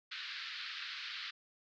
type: band-pass noise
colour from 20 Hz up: white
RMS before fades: -44 dBFS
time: 0.11-1.31 s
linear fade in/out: 10 ms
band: 1300 to 4500 Hz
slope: 48 dB/octave
effects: none